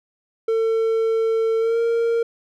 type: tone with pitch glide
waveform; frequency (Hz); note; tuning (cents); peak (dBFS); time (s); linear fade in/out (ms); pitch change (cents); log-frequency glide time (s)
triangle; 450 to 463.2; A4 to A#4; +39 to -11; -15; 0.48-2.23; 5; +50; 1.59-1.79
effects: none